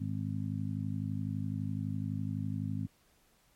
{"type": "harmonic tone", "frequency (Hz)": 51.91, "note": "G#1", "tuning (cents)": 0, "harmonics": [2, 3, 4, 5], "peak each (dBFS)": [-36, -38, -39, -40], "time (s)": [0, 2.87], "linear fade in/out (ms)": 10, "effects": ["pink hiss -68 dBFS RMS until 3.55 s", "MP3 64 kbps"]}